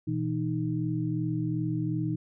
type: tone cluster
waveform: sine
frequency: 120.7 / 163.4 / 310 Hz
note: B2 / E3 / D#4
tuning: -39 / -15 / -6 cents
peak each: -31 dBFS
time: 0.07-2.16 s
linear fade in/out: 10 ms
effects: none